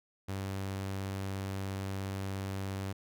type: tone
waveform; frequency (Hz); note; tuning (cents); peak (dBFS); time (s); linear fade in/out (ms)
sawtooth; 97; G2; -18; -31; 0.28-2.93; 10
effects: none